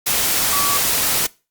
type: tone in noise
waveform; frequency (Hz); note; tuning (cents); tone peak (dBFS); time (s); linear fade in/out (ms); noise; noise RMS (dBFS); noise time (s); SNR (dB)
sine; 1144; D6; -46; -21; 0.52-0.78; 10; white; -18; 0.06-1.27; -6
effects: noise-tail reverb RT60 0.3 s tail -22 dB re dry + Opus 48 kbps